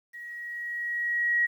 sine tone with level ramp, 1904 Hz, A#6, 36 cents sharp, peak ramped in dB -39 to -20 dBFS, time 0.13-1.47 s, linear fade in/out 20 ms, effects 10-bit

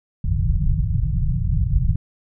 pink low-pass noise, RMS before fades -19 dBFS, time 0.24-1.96 s, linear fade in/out 5 ms, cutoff 170 Hz, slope 96 dB/octave, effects none

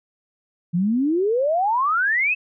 sine exponential sweep, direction up, 164.81 to 2657 Hz, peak -17 dBFS, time 0.73-2.35 s, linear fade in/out 20 ms, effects none

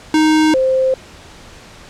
square / sine tone pair in turn, 311.1 / 523.2 Hz, D#4 / C5, 0 / 0 cents, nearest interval major sixth, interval 900 cents, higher second, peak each -10 / -11 dBFS, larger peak first, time 0.14-0.54 / 0.54-0.94 s, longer neither, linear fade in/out 2 ms, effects pink hiss -39 dBFS RMS until 1.89 s + low-pass 7000 Hz 12 dB/octave

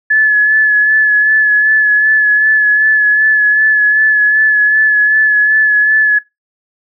sine tone with vibrato, 1717 Hz, A6, 43 cents flat, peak -6 dBFS, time 0.1-6.19 s, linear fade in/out 10 ms, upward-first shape sine, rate 2.6 Hz, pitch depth 24 cents each way, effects noise-tail reverb RT60 0.2 s tail -22 dB re dry

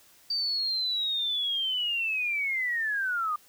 sine linear sweep, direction down, 4648 to 1192 Hz, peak -26 dBFS, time 0.3-3.36 s, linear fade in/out 5 ms, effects white hiss -58 dBFS RMS until 3.48 s

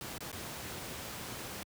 pink noise with dropouts, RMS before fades -42 dBFS, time 0.01-1.63 s, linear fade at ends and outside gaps 0 ms, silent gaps 0.18-0.206 / 0.316-0.328 s, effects high-pass 80 Hz 12 dB/octave

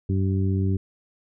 harmonic tone, 95.9 Hz, G2, 37 cents flat, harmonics 1 / 2 / 3 / 4, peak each -21 / -27 / -31 / -33 dBFS, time 0.09-0.77 s, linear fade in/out 5 ms, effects none

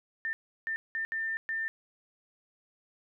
sine tone bursts at uneven times, 1796 Hz, A6, 35 cents sharp, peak -30 dBFS, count 5, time 0.25-0.33 / 0.67-0.76 / 0.95-1.05 / 1.12-1.37 / 1.49-1.68 s, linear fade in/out 0 ms, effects none

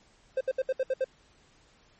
triangle tone bursts, 523.3 Hz, C5, in tune, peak -22 dBFS, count 7, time 0.37-1.044 s, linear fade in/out 5 ms, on 38 ms, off 68 ms, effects pink hiss -62 dBFS RMS until 1.99 s + MP3 32 kbps

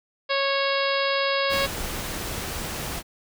harmonic tone, 551 Hz, C#5, 11 cents flat, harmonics 1 / 2 / 3 / 4 / 5 / 6 / 7 / 8 / 9, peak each -25 / -28 / -30 / -31 / -32 / -33 / -33 / -34 / -35 dBFS, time 0.29-1.67 s, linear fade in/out 20 ms
pink noise, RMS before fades -31 dBFS, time 1.49-3.03 s, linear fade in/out 50 ms
effects none

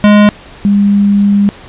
square / sine tone pair in turn, 207.7 / 202 Hz, G#3 / G#3, 0 / -48 cents, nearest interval unison, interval 48 cents, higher first, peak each -3 / -5 dBFS, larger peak first, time 0.04-0.29 / 0.65-1.49 s, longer second, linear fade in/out 0 ms, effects pink hiss -34 dBFS RMS until 1.68 s + resampled to 8000 Hz

